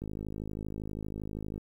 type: click train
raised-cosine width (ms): 3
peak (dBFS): -25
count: 83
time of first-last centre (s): 0.02-1.579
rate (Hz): 52.6
effects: 10-bit